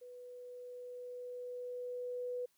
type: tone with level ramp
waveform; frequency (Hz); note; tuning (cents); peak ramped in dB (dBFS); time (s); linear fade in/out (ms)
sine; 493.9; B4; 0; -49 to -36; 0.01-2.46; 10
effects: white hiss -75 dBFS RMS until 2.57 s